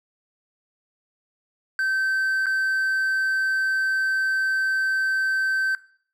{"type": "tone with dropouts", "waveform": "triangle", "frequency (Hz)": 1548, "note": "G6", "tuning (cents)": -22, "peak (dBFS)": -19, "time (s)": [1.79, 5.75], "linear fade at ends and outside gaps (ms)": 1, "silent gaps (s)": [2.459, 2.466], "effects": ["noise-tail reverb RT60 0.5 s tail -18 dB re dry"]}